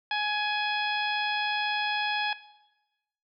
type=harmonic tone; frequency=838 Hz; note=G#5; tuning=15 cents sharp; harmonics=1 / 2 / 3 / 4 / 5 / 6; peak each=-30 / -31 / -34 / -34 / -41 / -42 dBFS; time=0.11-2.33 s; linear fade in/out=2 ms; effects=noise-tail reverb RT60 1.0 s tail -17 dB re dry